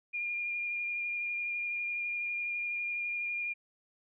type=tone with vibrato; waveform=sine; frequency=2414 Hz; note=D7; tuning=47 cents sharp; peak=-32 dBFS; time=0.13-3.54 s; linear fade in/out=20 ms; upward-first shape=sine; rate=12 Hz; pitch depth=14 cents each way; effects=none